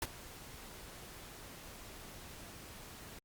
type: noise with ADSR envelope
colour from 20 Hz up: pink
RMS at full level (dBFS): -34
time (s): 0.02-3.19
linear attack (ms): 3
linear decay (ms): 35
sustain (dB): -17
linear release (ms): 4
effects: Opus 48 kbps